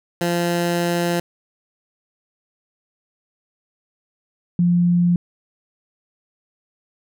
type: tone pair in turn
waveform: 15% pulse / sine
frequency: 172.8 / 174.81 Hz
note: F3 / F3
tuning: -18 / +2 cents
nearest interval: unison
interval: 20 cents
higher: second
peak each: -12 / -13 dBFS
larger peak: first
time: 0.21-1.2 / 4.59-5.16 s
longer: first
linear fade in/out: 2 ms
effects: none